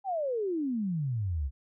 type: exponential sweep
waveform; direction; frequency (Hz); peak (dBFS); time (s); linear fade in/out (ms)
sine; down; 812 to 63; -28; 0.04-1.51; 50
effects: none